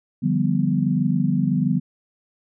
sine chord, G dominant seventh, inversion second, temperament equal with one note detuned, 148.37 / 174.61 / 196 / 246.9 Hz, D3 / F3 / G3 / B3, +18 / 0 / 0 / 0 cents, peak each -23 dBFS, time 0.22-1.8 s, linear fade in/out 20 ms, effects none

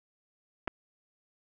clicks, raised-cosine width 0.5 ms, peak -22 / -16 dBFS, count 2, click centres 0.675 / 0.678 s, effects none

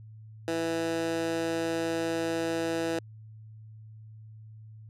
15% pulse tone with high-pass filter, 164.9 Hz, E3, 1 cent sharp, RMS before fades -30 dBFS, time 0.48-2.99 s, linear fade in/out 0 ms, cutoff 350 Hz, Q 1.5, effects added 109 Hz sine -45 dBFS peak until 4.89 s + low-pass 10000 Hz 12 dB/octave

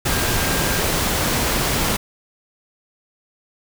sine tone in noise, 1600 Hz, G6, 35 cents sharp, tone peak -30 dBFS, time 0.11-0.81 s, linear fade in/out 10 ms, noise pink, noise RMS -20 dBFS, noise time 0.05-1.97 s, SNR -13 dB, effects none

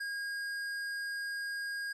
sine tone with hard clipping, 1628 Hz, G#6, 35 cents flat, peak -37 dBFS, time 0-1.93 s, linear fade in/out 10 ms, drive 11 dB, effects none

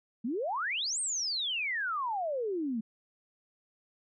sine exponential two-way sweep, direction up then down, 212.2 to 8780 to 212.2 Hz, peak -30 dBFS, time 0.24-2.81 s, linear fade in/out 10 ms, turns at 1 s, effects none

